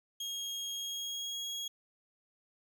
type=tone with pitch glide; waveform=30% pulse; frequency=3262 to 3306 Hz; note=G#7 to G#7; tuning=-32 to -9 cents; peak=-34 dBFS; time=0.2-1.68 s; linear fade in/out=5 ms; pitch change=+23 cents; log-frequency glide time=0.72-1.49 s; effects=none